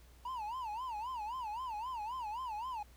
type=tone with vibrato; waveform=triangle; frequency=932.3 Hz; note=A#5; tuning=in tune; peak=-36 dBFS; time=0.25-2.83 s; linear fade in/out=5 ms; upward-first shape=sine; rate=3.8 Hz; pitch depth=200 cents each way; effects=added 60 Hz sine -58 dBFS peak until 2.96 s + pink hiss -65 dBFS RMS until 2.96 s